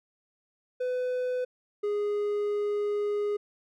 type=tone pair in turn; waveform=triangle; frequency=502 / 413.5 Hz; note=B4 / G#4; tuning=+28 / -8 cents; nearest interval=minor third; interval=336 cents; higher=first; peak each=-25 / -24 dBFS; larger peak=second; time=0.8-1.45 / 1.83-3.37 s; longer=second; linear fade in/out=10 ms; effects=none